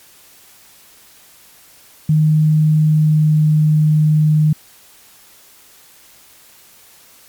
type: tone with pitch glide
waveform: sine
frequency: 154.5 to 153.43 Hz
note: D#3 to D#3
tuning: -12 to -24 cents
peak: -9 dBFS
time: 2.09-4.53 s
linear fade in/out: 5 ms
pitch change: -12 cents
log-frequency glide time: 2.8-3.43 s
effects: white hiss -46 dBFS RMS until 7.28 s + MP3 96 kbps